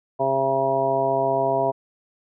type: harmonic tone with a mistuned harmonic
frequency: 134.6 Hz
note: C3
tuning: 49 cents sharp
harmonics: 1 / 2 / 3 / 4 / 5 / 6 / 7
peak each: -33 / -33 / -26 / -29 / -21 / -33 / -26 dBFS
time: 0.19-1.72 s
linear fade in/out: 20 ms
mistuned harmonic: 7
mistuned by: +26 cents
effects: none